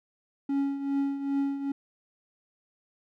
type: tone with tremolo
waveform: triangle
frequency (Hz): 277.9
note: C#4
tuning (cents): +4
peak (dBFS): -21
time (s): 0.49-1.72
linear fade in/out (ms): 5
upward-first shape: triangle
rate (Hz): 2.5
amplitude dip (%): 70
effects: none